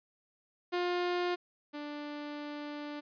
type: tone pair in turn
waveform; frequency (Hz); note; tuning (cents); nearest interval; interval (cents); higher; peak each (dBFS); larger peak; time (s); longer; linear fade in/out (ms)
sawtooth; 354.6 / 294.2; F4 / D4; +26 / +3; minor third; 323; first; -26 / -35; first; 0.72-1.36 / 1.73-3.01; second; 20
effects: resampled to 11025 Hz